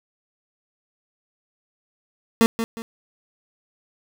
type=tone with echo; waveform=30% pulse; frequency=227.8 Hz; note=A#3; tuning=40 cents flat; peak=-10 dBFS; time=2.41-2.46 s; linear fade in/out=0 ms; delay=180 ms; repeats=2; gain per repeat=-9 dB; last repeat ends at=2.82 s; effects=none